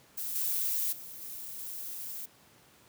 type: noise with level steps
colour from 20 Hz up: violet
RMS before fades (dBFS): -36 / -31 / -45 / -42 / -40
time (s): 0.17-2.26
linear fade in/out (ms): 10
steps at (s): 0.35 / 0.92 / 1.21 / 1.58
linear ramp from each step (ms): 10
effects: pink hiss -60 dBFS RMS until 2.88 s + high-pass 100 Hz 12 dB/octave

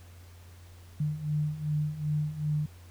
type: beating tone pair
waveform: sine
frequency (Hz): 148.9 / 151.5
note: D3 / D#3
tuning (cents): +24 / -46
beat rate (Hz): 2.6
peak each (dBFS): -33 / -29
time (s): 1-2.66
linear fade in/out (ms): 5
effects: added 88 Hz sine -48 dBFS peak until 2.9 s + pink hiss -58 dBFS RMS until 2.9 s

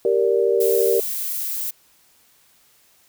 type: chord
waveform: sine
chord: G minor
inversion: none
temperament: equal with one note detuned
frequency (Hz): 392 / 466.2 / 581.9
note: G4 / Bb4 / D5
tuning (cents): 0 / 0 / -16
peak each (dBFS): -19 / -18 / -24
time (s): 0.05-1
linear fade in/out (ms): 2
type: noise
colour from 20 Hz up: violet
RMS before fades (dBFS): -26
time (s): 0.6-1.71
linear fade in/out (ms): 10
effects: white hiss -57 dBFS RMS until 3.08 s

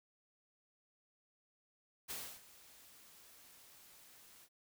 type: noise with ADSR envelope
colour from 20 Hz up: white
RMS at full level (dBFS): -43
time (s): 2.08-4.49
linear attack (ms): 26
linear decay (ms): 290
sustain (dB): -18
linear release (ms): 54
effects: none

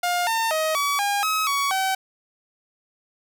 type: tone with pitch steps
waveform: sawtooth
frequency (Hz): 708 / 905 / 630 / 1139 / 810 / 1278 / 1124 / 765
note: F5 / A5 / D#5 / C#6 / G#5 / D#6 / C#6 / G5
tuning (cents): +23 / +48 / +21 / +47 / -43 / +46 / +24 / -42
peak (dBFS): -17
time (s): 0.03-1.95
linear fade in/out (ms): 5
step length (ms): 240
effects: none

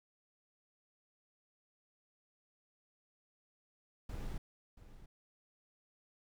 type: noise with echo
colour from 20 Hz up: brown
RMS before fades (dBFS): -41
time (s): 4.09-4.38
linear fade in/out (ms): 5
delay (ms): 680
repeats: 1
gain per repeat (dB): -14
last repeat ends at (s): 5.06
effects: none

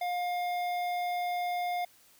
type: tone with notch filter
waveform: square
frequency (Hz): 710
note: F5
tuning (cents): +28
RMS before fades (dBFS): -32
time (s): 0.01-1.85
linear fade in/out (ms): 5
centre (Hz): 7500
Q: 0.57
effects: white hiss -61 dBFS RMS until 2.19 s

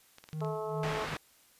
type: clicks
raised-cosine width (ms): 0.2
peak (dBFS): -32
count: 6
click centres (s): 0.184 / 0.24 / 0.289 / 0.331 / 0.406 / 0.447
type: tone with tremolo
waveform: triangle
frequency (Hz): 155.4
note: D#3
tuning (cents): -2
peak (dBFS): -31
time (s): 0.33-1.14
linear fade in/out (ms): 0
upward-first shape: sine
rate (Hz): 2.5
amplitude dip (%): 90
type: harmonic tone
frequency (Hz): 216.2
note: A3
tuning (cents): -30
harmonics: 2 / 3 / 4 / 5 / 6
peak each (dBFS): -36 / -40 / -42 / -44 / -46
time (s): 0.41-1.05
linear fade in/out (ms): 10
type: low-pass noise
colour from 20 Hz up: white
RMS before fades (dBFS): -38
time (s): 0.83-1.17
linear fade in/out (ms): 2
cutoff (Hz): 2100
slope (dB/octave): 12
effects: white hiss -63 dBFS RMS until 1.59 s + resampled to 32000 Hz

